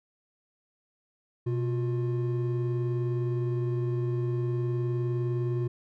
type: tone pair together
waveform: triangle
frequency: 124.86 / 355 Hz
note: B2 / F4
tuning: +19 / +28 cents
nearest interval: octave + tritone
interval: 1809 cents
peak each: -25 / -30 dBFS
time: 1.46-5.68 s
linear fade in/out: 10 ms
effects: none